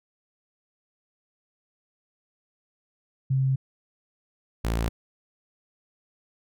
sine / sawtooth tone pair in turn, 133.1 / 56.5 Hz, C3 / A1, +30 / +47 cents, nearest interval octave + minor third, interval 1483 cents, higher first, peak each -20 / -20 dBFS, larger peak neither, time 3.3-3.56 / 4.64-4.89 s, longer first, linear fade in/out 10 ms, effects none

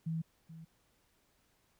sine tone with echo, 162.3 Hz, E3, 27 cents flat, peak -33 dBFS, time 0.06-0.22 s, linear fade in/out 10 ms, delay 430 ms, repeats 1, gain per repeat -14 dB, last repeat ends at 0.65 s, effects pink hiss -73 dBFS RMS until 1.79 s

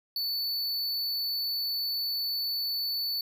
square tone, 4478 Hz, C#8, 17 cents sharp, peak -29 dBFS, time 0.16-3.21 s, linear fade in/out 2 ms, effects none

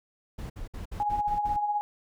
brown noise bursts, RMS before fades -37 dBFS, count 7, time 0.38-1.568 s, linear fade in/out 10 ms, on 120 ms, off 58 ms
sine tone with tremolo, 830.6 Hz, G#5, in tune, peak -23 dBFS, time 1-1.81 s, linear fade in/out 0 ms, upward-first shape sine, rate 16 Hz, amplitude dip 50%
effects none

